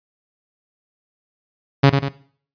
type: tone with echo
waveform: sawtooth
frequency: 138.59 Hz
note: C#3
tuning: in tune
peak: -4 dBFS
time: 1.83-1.9 s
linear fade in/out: 10 ms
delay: 95 ms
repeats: 2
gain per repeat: -6 dB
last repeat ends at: 2.09 s
effects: noise-tail reverb RT60 0.5 s tail -17 dB re dry + resampled to 11025 Hz